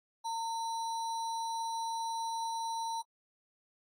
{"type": "tone with sample-and-hold", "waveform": "sine", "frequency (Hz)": 911, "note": "A#5", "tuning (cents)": -40, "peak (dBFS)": -33, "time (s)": [0.24, 3.03], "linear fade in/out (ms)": 20, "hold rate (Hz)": 4900, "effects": ["low-pass 10000 Hz 12 dB/octave", "AAC 48 kbps"]}